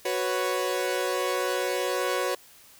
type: chord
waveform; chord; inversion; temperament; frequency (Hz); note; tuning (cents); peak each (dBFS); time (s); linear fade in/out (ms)
sawtooth; F# suspended fourth; none; equal; 370 / 493.9 / 554.4; F#4 / B4 / C#5; 0 / 0 / 0; -26; 0.05-2.35; 5
effects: white hiss -53 dBFS RMS until 2.79 s